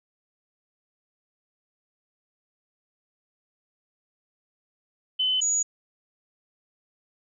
sine tone pair in turn, 3034 / 6811 Hz, F#7 / G#8, +43 / +43 cents, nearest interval octave + major second, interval 1400 cents, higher second, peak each -21 dBFS, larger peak neither, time 5.19-5.41 / 5.41-5.63 s, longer neither, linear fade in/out 10 ms, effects none

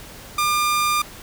sawtooth tone, 1200 Hz, D6, 37 cents sharp, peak -14 dBFS, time 0.38-1.02 s, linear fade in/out 5 ms, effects pink hiss -40 dBFS RMS until 1.22 s

